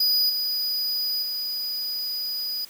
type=tone with level steps; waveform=square; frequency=4936 Hz; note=D#8; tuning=15 cents flat; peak=-19 / -24 / -27 dBFS; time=0-2.65 s; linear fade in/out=5 ms; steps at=0.29 / 1.22 s; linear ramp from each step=10 ms; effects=white hiss -48 dBFS RMS until 2.69 s